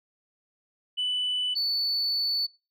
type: tone pair in turn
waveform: sine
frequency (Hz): 2986 / 4474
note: F#7 / C#8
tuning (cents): +15 / +15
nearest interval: perfect fifth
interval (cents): 700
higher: second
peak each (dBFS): -24 / -22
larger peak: second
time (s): 0.97-1.55 / 1.55-2.47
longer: second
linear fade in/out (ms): 20
effects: noise-tail reverb RT60 0.3 s tail -24 dB re dry + tanh soft clip ceiling -22 dBFS